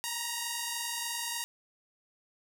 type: tone pair together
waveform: 5% pulse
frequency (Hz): 928.6 / 952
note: A#5 / A#5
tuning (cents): -7 / +36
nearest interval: unison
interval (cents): 43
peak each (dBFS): -24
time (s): 0.04-1.44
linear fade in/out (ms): 0
effects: none